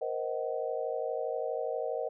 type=chord; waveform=sine; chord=C half-diminished seventh; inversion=third; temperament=just; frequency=470.9 / 523.3 / 627.9 / 753.5 Hz; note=Bb4 / C5 / Eb5 / Gb5; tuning=+18 / 0 / +16 / +31 cents; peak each=-35 / -36 / -36 / -40 dBFS; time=0.01-2.09 s; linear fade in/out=10 ms; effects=none